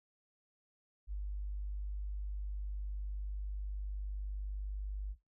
sine tone, 49.96 Hz, G1, 34 cents sharp, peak -36 dBFS, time 1.07-5.16 s, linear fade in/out 50 ms, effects noise-tail reverb RT60 0.2 s tail -20 dB re dry

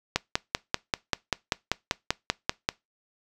click train, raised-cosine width 0.2 ms, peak -5 dBFS, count 14, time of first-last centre 0.16-2.689 s, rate 5.14 Hz, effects noise-tail reverb RT60 0.2 s tail -23 dB re dry

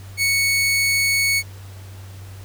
sawtooth tone, 2217 Hz, C#7, in tune, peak -13 dBFS, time 0.17-1.43 s, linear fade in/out 50 ms, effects added 96 Hz sine -35 dBFS peak until 2.44 s + pink hiss -46 dBFS RMS until 2.44 s

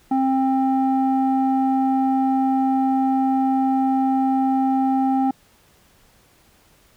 square tone with low-pass filter, 265 Hz, C4, 22 cents sharp, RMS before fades -19 dBFS, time 0.11-5.31 s, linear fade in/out 5 ms, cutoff 730 Hz, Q 3.1, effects pink hiss -56 dBFS RMS until 6.96 s

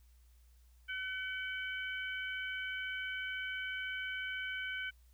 harmonic tone, 758 Hz, F#5, 42 cents sharp, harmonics 2 / 3 / 4, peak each -39 / -43 / -45 dBFS, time 0.88-4.91 s, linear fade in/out 20 ms, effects added 60 Hz sine -60 dBFS peak until 5.13 s + white hiss -74 dBFS RMS until 5.13 s

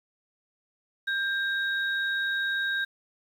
sine tone pair together, 1591 / 3784 Hz, G6 / A#7, +25 / +25 cents, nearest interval octave + minor third, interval 1500 cents, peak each -26 / -34 dBFS, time 1.07-2.85 s, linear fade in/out 10 ms, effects 9-bit

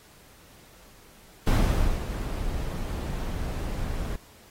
brown noise with ADSR envelope, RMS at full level -19 dBFS, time 1.47-4.16 s, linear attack 4 ms, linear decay 530 ms, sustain -11 dB, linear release 5 ms, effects pink hiss -54 dBFS RMS until 4.5 s + AAC 48 kbps

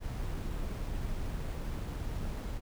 brown noise with sample-and-hold, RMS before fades -36 dBFS, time 0-2.61 s, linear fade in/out 50 ms, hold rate 11025 Hz, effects none

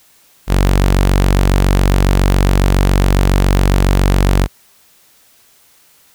sawtooth tone, 47.24 Hz, F#1, 37 cents sharp, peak -5 dBFS, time 0.47-4.48 s, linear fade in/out 50 ms, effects white hiss -50 dBFS RMS until 6.14 s

